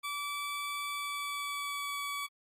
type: tone with pitch glide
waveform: 20% pulse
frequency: 1155 to 1140.4 Hz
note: D6 to C#6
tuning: -29 to +49 cents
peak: -30 dBFS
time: 0.03-2.27 s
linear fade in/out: 20 ms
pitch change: -22 cents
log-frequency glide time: 0.89-1.99 s
effects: AAC 48 kbps